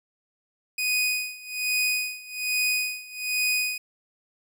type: tone with tremolo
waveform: sawtooth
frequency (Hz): 2489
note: D#7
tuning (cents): 0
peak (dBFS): -18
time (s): 0.78-3.78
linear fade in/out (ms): 5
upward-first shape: sine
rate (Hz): 1.2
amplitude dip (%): 90
effects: none